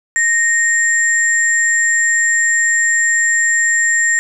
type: tone pair together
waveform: sine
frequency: 1856 / 7354 Hz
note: A#6 / A#8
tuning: -8 / -24 cents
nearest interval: 2 octaves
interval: 2384 cents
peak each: -12 / -17 dBFS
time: 0.16-4.19 s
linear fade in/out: 0 ms
effects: none